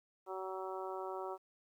harmonic tone, 188.8 Hz, F#3, 35 cents sharp, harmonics 2 / 3 / 4 / 5 / 6 / 7, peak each -43 / -47 / -46 / -47 / -50 / -50 dBFS, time 0.26-1.38 s, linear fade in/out 50 ms, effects 12-bit

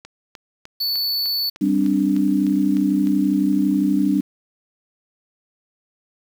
click train, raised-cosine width 0.2 ms, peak -21 dBFS, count 11, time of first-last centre 0.05-3.071 s, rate 3.31 Hz
square tone, 4466 Hz, C#8, 12 cents sharp, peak -20 dBFS, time 0.8-1.5 s, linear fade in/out 10 ms
sine chord, G suspended fourth, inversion none, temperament equal, 196 / 261.6 / 293.7 Hz, G3 / C4 / D4, 0 / 0 / 0 cents, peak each -20 / -22 / -18 dBFS, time 1.61-4.21 s, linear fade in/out 10 ms
effects 7-bit

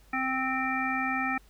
harmonic tone, 261.6 Hz, C4, in tune, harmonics 1 / 3 / 5 / 7 / 9, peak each -33 / -33 / -33 / -33 / -33 dBFS, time 0.13-1.38 s, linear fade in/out 5 ms, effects added 49 Hz sine -56 dBFS peak until 1.49 s + pink hiss -62 dBFS RMS until 1.49 s

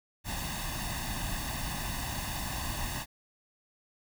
pink noise with comb filter, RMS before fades -35 dBFS, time 0.24-3.06 s, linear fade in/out 50 ms, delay 1.1 ms, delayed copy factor +0.8, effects none

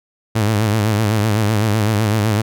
sawtooth tone with vibrato, 107.1 Hz, A2, 46 cents flat, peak -10 dBFS, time 0.35-2.42 s, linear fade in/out 10 ms, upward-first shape sine, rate 7.9 Hz, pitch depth 89 cents each way, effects none

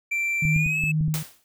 triangle tone with pitch glide, 2349 to 2606 Hz, D7 to E7, 0 to -20 cents, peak -21 dBFS, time 0.11-0.92 s, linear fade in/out 10 ms, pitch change +180 cents, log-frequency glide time 0.52-0.79 s
sine tone with tremolo, 155.56 Hz, D#3, in tune, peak -19 dBFS, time 0.42-1.23 s, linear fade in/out 5 ms, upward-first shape sine, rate 2.1 Hz, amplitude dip 75%
clicks, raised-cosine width 5 ms, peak -18 dBFS, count 6, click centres 0.452 / 0.562 / 0.663 / 0.838 / 1.009 / 1.081 s
white noise with exponential decay, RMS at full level -28 dBFS, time 1.14-1.44 s, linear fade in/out 0 ms, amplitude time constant 64 ms
effects none

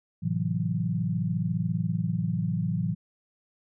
sine chord, F# half-diminished seventh, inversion first, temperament equal, 110 / 130.81 / 164.81 / 185 Hz, A2 / C3 / E3 / F#3, 0 / 0 / 0 / 0 cents, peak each -31 / -34 / -28 / -31 dBFS, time 0.22-2.95 s, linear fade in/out 20 ms, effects none

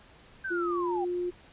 sine linear sweep, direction down, 1585 to 745 Hz, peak -31 dBFS, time 0.44-1.05 s, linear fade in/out 10 ms
sine tone with pitch glide, 347.2 to 354.9 Hz, F4 to F4, -10 to +28 cents, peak -28 dBFS, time 0.5-1.31 s, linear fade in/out 20 ms, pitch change +38 cents, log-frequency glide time 0.66-1.01 s
effects pink hiss -55 dBFS RMS until 1.52 s + resampled to 8000 Hz

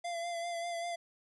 square tone with vibrato, 685 Hz, F5, 34 cents flat, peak -36 dBFS, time 0.04-0.96 s, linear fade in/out 10 ms, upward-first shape sine, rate 5.1 Hz, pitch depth 30 cents each way, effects resampled to 24000 Hz + 13-bit

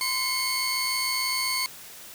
sawtooth tone cluster, 1033 / 2172 / 4471 Hz, C6 / C#7 / C#8, -22 / -36 / +14 cents, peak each -28 / -26 / -25 dBFS, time 0.01-1.66 s, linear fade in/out 0 ms, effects white hiss -44 dBFS RMS until 2.14 s

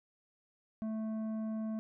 sine tone with tanh clipping, 219.3 Hz, A3, 6 cents flat, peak -36 dBFS, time 0.82-1.79 s, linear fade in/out 0 ms, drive 9 dB, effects none

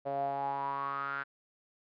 sawtooth tone with band-pass filter sweep, 138.9 Hz, C#3, 4 cents sharp, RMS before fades -35 dBFS, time 0.05-1.24 s, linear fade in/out 20 ms, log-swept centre 610 to 1500 Hz, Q 8.9, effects resampled to 11025 Hz

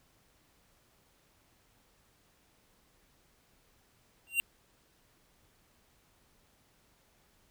square tone with exponential growth, 2766 Hz, F7, 17 cents flat, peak -23 dBFS, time 4.27-4.4 s, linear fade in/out 0 ms, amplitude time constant 27 ms, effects pink hiss -68 dBFS RMS until 7.5 s

